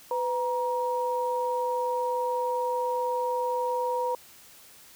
sine tone pair together, 501 / 945.8 Hz, B4 / A#5, +25 / +25 cents, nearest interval major seventh, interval 1100 cents, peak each -28 dBFS, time 0.11-4.15 s, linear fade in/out 2 ms, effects white hiss -52 dBFS RMS until 4.95 s

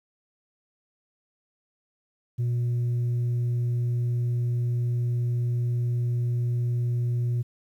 sine tone, 120.6 Hz, B2, 41 cents flat, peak -20 dBFS, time 2.38-7.43 s, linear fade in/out 20 ms, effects tanh soft clip ceiling -22 dBFS + 10-bit

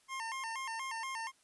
25% pulse tone with vibrato, 981 Hz, B5, 12 cents flat, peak -34 dBFS, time 0.08-1.32 s, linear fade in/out 50 ms, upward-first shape square, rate 4.2 Hz, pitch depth 140 cents each way, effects white hiss -69 dBFS RMS until 1.43 s + resampled to 24000 Hz

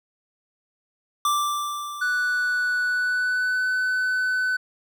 square tone with exponential decay, 1174.7 Hz, D6, in tune, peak -19 dBFS, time 1.25-3.37 s, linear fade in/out 2 ms, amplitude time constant 460 ms
triangle tone with pitch glide, 1480 to 1506.7 Hz, F#6 to F#6, 0 to +31 cents, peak -19 dBFS, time 2.01-4.57 s, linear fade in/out 10 ms, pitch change +31 cents, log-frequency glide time 2.85-3.67 s
effects none

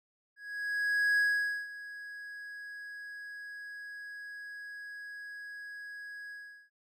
triangle tone with ADSR envelope, 1661.2 Hz, G#6, in tune, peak -22 dBFS, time 0.36-6.7 s, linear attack 820 ms, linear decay 490 ms, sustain -18 dB, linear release 390 ms, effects none

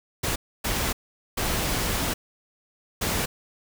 pink noise bursts at uneven times, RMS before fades -26 dBFS, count 4, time 0.23-0.36 / 0.64-0.93 / 1.37-2.14 / 3.01-3.26 s, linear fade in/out 10 ms, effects none

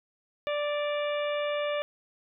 harmonic tone with a mistuned harmonic, 587.3 Hz, D5, in tune, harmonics 1 / 2 / 3 / 4 / 5 / 6, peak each -28 / -37 / -40 / -39 / -42 / -43 dBFS, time 0.47-1.82 s, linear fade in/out 0 ms, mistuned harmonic 5, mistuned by -40 cents, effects none

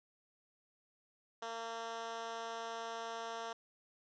10% pulse tone with high-pass filter, 228.7 Hz, A#3, 33 cents flat, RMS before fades -43 dBFS, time 1.42-3.53 s, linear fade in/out 5 ms, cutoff 540 Hz, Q 1.1, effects resampled to 16000 Hz

